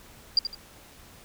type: tone with echo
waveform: sine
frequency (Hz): 4773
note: D8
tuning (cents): +27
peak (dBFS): -16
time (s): 0.37-0.39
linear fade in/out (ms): 2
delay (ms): 79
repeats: 2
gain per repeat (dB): -10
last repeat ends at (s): 0.548
effects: pink hiss -51 dBFS RMS until 1.24 s